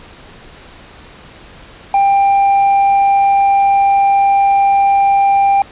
triangle tone, 793 Hz, G5, 20 cents sharp, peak -6 dBFS, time 1.94-5.62 s, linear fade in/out 2 ms, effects pink hiss -38 dBFS RMS until 5.71 s + resampled to 8000 Hz

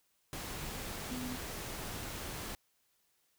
sine tone in noise, 250.6 Hz, B3, 25 cents sharp, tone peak -39 dBFS, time 1.11-1.36 s, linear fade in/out 0 ms, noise pink, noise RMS -42 dBFS, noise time 0.33-2.55 s, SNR 0 dB, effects white hiss -75 dBFS RMS until 3.38 s

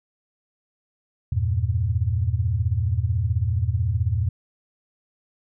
sine chord, E diminished, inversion none, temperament equal, 82.41 / 98 / 116.54 Hz, E2 / G2 / Bb2, 0 / 0 / 0 cents, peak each -24 dBFS, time 1.32-4.29 s, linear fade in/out 5 ms, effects none

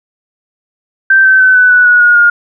sine tone with pitch steps, 1561 / 1540.4 / 1520.1 / 1500 / 1480.2 / 1460.7 / 1441.4 / 1422.4 Hz, G6 / G6 / F#6 / F#6 / F#6 / F#6 / F#6 / F6, -8 / -31 / +46 / +23 / 0 / -23 / -46 / +31 cents, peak -3 dBFS, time 1.1-2.3 s, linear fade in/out 5 ms, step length 150 ms, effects none

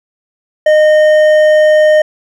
sine tone with hard clipping, 614 Hz, D#5, 23 cents flat, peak -6 dBFS, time 0.66-2.02 s, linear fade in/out 5 ms, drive 7 dB, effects none

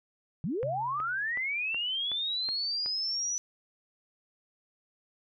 sine linear sweep, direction up, 134.9 to 5960 Hz, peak -29 dBFS, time 0.44-3.38 s, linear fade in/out 0 ms
click train, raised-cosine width 0.5 ms, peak -28 dBFS, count 7, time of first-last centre 0.63-2.86 s, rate 2.69 Hz
sine tone with exponential decay, 132.5 Hz, C3, 22 cents sharp, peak -34 dBFS, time 0.63-1.46 s, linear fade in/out 2 ms, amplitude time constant 180 ms
effects none

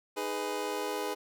25% pulse chord, G# minor, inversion second, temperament just, 311.5 / 415.3 / 498.4 Hz, D#4 / G#4 / B4, +2 / 0 / +16 cents, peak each -36 / -31 / -33 dBFS, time 0.16-1.15 s, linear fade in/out 20 ms, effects none

